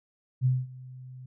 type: tone with ADSR envelope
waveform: sine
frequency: 128.1 Hz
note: C3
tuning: 36 cents flat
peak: -19 dBFS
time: 0.41-1.26 s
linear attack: 45 ms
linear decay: 210 ms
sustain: -22 dB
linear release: 5 ms
effects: none